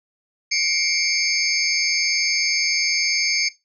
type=tone cluster; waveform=sine; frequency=2150 / 2311 / 4543 / 5130 / 6410 Hz; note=C7 / D7 / C#8 / E8 / G8; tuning=+47 / -28 / +42 / -48 / +38 cents; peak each=-25 dBFS; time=0.51-3.49 s; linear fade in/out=10 ms; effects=noise-tail reverb RT60 0.2 s tail -17 dB re dry